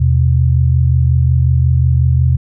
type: tone pair together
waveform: sine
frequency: 81.1 / 126.63 Hz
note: E2 / B2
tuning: -28 / +44 cents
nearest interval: minor sixth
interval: 772 cents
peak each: -11 dBFS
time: 0-2.37 s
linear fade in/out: 10 ms
effects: none